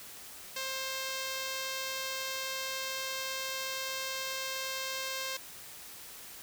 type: tone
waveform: 5% pulse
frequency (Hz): 529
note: C5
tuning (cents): +19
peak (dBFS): -23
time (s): 0.56-5.37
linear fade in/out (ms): 5
effects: white hiss -48 dBFS RMS until 6.42 s

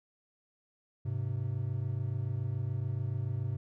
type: tone pair together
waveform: triangle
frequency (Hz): 102.49 / 129.5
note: G#2 / C3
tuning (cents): -22 / -17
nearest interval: major third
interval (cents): 405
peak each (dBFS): -32 / -32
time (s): 1.05-3.57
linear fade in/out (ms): 10
effects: none

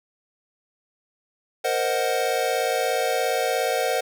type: chord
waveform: square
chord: C half-diminished seventh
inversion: third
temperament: equal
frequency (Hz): 466.2 / 523.3 / 622.3 / 740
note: Bb4 / C5 / Eb5 / Gb5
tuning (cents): 0 / 0 / 0 / 0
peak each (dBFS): -28 / -27 / -29 / -27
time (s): 1.64-4.01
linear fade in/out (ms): 10
effects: none

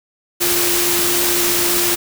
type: tone in noise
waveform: sine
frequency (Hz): 349.2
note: F4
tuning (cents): 0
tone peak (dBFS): -22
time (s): 0.4-1.96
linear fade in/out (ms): 20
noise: white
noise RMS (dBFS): -17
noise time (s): 0.4-1.96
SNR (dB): -8
effects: none

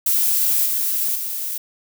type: noise with level steps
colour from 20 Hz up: violet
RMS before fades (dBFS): -18 / -21 / -26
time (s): 0.06-1.58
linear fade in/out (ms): 5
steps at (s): 0.65 / 1.15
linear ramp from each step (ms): 10
effects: none

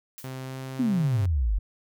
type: noise with exponential decay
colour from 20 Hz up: blue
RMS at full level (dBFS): -39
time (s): 0.18-0.4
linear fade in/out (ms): 0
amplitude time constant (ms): 46
type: tone with pitch glide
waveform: sawtooth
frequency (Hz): 130.81 to 131.87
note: C3 to C3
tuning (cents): 0 to +14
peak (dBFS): -30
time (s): 0.24-1.26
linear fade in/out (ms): 2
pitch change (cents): +14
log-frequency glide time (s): 0.44-0.57
type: exponential sweep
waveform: sine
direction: down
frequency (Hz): 267.1 to 43.65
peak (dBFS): -21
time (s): 0.79-1.59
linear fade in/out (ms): 10
effects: none

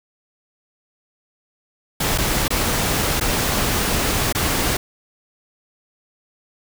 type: noise with dropouts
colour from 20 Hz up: pink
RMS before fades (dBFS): -20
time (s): 2-4.77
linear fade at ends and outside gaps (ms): 5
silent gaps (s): 2.178-2.183 / 2.481-2.504 / 3.199-3.209 / 4.326-4.349
effects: none

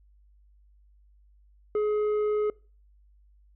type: tone with tanh clipping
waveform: sine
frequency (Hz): 421.7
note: G#4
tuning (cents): +26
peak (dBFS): -24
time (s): 1.75-2.5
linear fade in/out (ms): 2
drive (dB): 6
effects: noise-tail reverb RT60 0.4 s tail -25 dB re dry + added 50 Hz sine -56 dBFS peak until 3.55 s

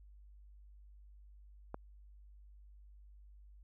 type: click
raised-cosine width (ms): 1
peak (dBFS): -27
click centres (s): 1.744
effects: added 50 Hz sine -55 dBFS peak until 3.63 s

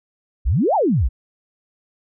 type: exponential two-way sweep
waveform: sine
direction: up then down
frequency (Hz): 47.05 to 921 to 47.05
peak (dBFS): -14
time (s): 0.45-1.09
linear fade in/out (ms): 20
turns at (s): 0.75
effects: none

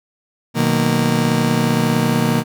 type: chord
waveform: 35% pulse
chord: B major seventh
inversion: none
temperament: just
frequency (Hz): 123.47 / 154.34 / 185.21 / 231.5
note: B2 / D#3 / F#3 / A#3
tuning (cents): 0 / -14 / +2 / -12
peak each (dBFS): -20 / -18 / -22 / -16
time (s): 0.54-2.44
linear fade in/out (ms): 50
effects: none

